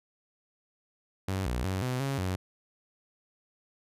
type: tone with pitch steps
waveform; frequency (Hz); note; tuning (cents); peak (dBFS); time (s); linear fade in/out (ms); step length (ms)
sawtooth; 95.6 / 61 / 94.4 / 126.8 / 137.1 / 92.8; G2 / B1 / F#2 / B2 / C#3 / F#2; -43 / -21 / +35 / +46 / -19 / +6; -25; 1.28-2.36; 5; 180
effects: resampled to 32000 Hz